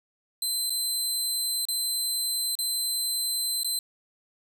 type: tone with dropouts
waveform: 20% pulse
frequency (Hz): 4075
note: C8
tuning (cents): -47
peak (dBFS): -20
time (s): 0.42-3.79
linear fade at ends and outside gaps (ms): 2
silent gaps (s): 0.697-0.703 / 1.653-1.685 / 2.553-2.588 / 3.633-3.645
effects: none